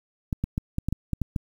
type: clicks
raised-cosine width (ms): 5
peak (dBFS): -13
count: 9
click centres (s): 0.328 / 0.44 / 0.579 / 0.784 / 0.886 / 0.926 / 1.133 / 1.217 / 1.362
effects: 8-bit